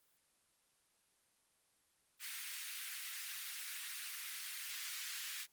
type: high-pass noise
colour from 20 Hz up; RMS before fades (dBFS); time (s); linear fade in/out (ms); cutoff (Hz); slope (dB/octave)
pink; -45; 2.19-5.47; 50; 1700; 24
effects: white hiss -75 dBFS RMS until 5.52 s + Opus 24 kbps